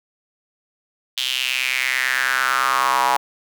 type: tone with high-pass filter sweep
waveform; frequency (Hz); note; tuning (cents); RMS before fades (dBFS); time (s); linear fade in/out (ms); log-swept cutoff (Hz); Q
square; 64.5; C2; -24; -20; 1.17-3.17; 5; 3300 to 880; 4.7
effects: none

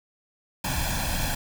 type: noise with comb filter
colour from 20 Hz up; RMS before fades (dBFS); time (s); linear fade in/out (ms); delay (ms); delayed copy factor
pink; -27; 0.64-1.35; 5; 1.2; +0.8
effects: none

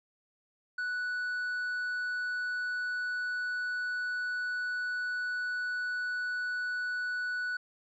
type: tone with tanh clipping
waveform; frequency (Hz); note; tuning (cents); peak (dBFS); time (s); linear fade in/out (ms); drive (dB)
sine; 1480; F#6; 0; -32; 0.78-7.57; 5; 4
effects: none

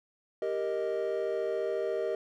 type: chord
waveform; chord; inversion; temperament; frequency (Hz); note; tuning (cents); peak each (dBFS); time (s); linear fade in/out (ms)
triangle; Eb major; first; equal; 392 / 466.2 / 622.3; G4 / Bb4 / Eb5; 0 / 0 / 0; -31; 0.42-2.15; 2
effects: tanh soft clip ceiling -19 dBFS

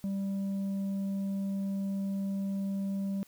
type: tone with tanh clipping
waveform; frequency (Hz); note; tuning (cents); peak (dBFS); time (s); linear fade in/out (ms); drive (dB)
sine; 196; G3; 0; -31; 0.04-3.23; 0; 4
effects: white hiss -61 dBFS RMS until 3.27 s

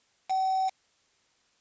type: tone with quantisation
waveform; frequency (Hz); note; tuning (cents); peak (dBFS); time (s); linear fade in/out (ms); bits
sine; 760; F#5; +46; -24; 0.29-0.7; 20; 6
effects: white hiss -68 dBFS RMS until 1.6 s + resampled to 16000 Hz

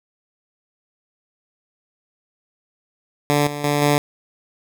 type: tone with level steps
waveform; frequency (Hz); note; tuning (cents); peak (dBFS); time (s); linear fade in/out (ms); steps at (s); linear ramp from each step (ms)
10% pulse; 145.9; D3; -11; -7 / -18 / -9 / -6; 3.3-3.98; 0; 3.47 / 3.64 / 3.82; 2
effects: none

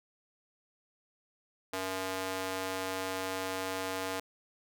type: tone with high-pass filter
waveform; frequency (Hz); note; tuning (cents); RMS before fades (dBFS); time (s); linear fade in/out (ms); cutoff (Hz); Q
square; 94.3; F#2; +33; -36; 1.73-4.2; 5; 480; 0.82
effects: none

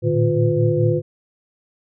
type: tone cluster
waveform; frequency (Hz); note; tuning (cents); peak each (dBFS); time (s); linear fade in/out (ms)
sine; 111.9 / 116.7 / 151.1 / 352.1 / 503; A2 / A#2 / D3 / F4 / B4; +30 / +2 / +50 / +14 / +32; -21; 0.02-1.02; 50
effects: none

